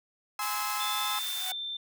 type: chord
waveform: 35% pulse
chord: Ab augmented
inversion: none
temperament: just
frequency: 830.6 / 1038.3 / 1297.8 Hz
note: Ab5 / C6 / E6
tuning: 0 / -14 / -27 cents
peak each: -35 / -34 / -33 dBFS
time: 0.39-1.19 s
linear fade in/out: 2 ms
type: high-pass noise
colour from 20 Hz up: white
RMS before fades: -37 dBFS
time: 0.41-1.52 s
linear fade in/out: 10 ms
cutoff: 840 Hz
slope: 24 dB/octave
type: tone with pitch glide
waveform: sine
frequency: 3520 to 3565 Hz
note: A7 to A7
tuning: 0 to +22 cents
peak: -33 dBFS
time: 0.8-1.77 s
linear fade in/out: 5 ms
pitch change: +22 cents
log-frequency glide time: 0.93-1.16 s
type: tone with exponential growth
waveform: sawtooth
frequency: 748 Hz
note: F#5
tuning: 19 cents sharp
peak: -30 dBFS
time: 1.25-1.52 s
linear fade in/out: 1 ms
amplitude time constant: 57 ms
effects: none